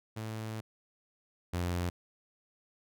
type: tone pair in turn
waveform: sawtooth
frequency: 110 / 88.05 Hz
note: A2 / F2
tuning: 0 / +15 cents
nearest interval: major third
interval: 385 cents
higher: first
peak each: -33 / -27 dBFS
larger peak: second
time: 0.16-0.61 / 1.53-1.9 s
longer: first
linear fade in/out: 10 ms
effects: none